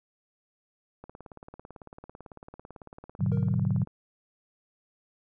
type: click train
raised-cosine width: 1 ms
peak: -30 dBFS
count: 52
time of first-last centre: 1.04-3.873 s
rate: 18 Hz
type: chord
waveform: sine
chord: G# half-diminished seventh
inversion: none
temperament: just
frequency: 103.83 / 124.59 / 149.51 / 186.89 Hz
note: G#2 / B2 / D3 / F#3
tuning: 0 / +16 / +31 / +18 cents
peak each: -29 dBFS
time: 3.19-3.85 s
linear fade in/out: 20 ms
type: tone with exponential decay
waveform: triangle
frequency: 466.2 Hz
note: A#4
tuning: in tune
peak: -33 dBFS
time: 3.32-3.75 s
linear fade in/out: 0 ms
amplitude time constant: 92 ms
effects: none